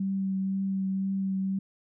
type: tone with vibrato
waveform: sine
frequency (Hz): 192.7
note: G3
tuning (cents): -29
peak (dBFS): -26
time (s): 0-1.59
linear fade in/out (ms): 5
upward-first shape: triangle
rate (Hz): 2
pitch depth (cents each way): 16
effects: none